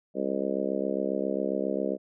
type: harmonic tone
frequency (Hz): 67.4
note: C#2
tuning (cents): -48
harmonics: 3 / 4 / 5 / 6 / 7 / 8 / 9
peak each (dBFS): -34 / -34 / -34 / -34 / -34 / -34 / -34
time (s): 0.14-1.98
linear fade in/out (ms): 50
effects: none